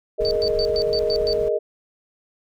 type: chord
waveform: sine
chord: Ab suspended second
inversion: none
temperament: equal with one note detuned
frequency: 418.4 / 466.2 / 622.3 Hz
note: Ab4 / Bb4 / Eb5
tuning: +13 / 0 / 0 cents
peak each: -23 dBFS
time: 0.18-1.59 s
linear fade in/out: 20 ms
type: noise with tremolo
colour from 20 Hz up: brown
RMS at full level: -33 dBFS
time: 0.2-1.49 s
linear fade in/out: 10 ms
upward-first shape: sine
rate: 15 Hz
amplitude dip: 25%
type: tone bursts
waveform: sine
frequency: 4572 Hz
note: D8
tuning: 47 cents flat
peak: -24 dBFS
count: 7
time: 0.25-1.33 s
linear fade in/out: 0 ms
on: 60 ms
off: 110 ms
effects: none